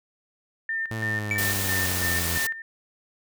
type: tone with tremolo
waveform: sine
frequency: 1803 Hz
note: A6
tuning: 42 cents sharp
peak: -25 dBFS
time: 0.69-2.62 s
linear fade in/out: 2 ms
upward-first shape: square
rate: 3 Hz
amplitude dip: 70%
type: exponential sweep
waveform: sawtooth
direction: down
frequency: 112.6 to 83.5 Hz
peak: -25 dBFS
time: 0.91-2.38 s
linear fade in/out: 0 ms
type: tone with exponential decay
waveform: triangle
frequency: 2300 Hz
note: D7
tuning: 37 cents flat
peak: -19 dBFS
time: 1.31-1.53 s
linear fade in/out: 1 ms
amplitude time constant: 47 ms
type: noise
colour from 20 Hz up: white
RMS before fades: -28 dBFS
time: 1.38-2.47 s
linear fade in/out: 5 ms
effects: none